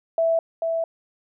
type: tone pair in turn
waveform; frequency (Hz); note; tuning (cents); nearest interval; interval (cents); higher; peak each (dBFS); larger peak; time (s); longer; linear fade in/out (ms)
sine; 659 / 659; E5 / E5; -1 / -1; unison; 0; neither; -17 / -21; first; 0.18-0.39 / 0.62-0.84; second; 2
effects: none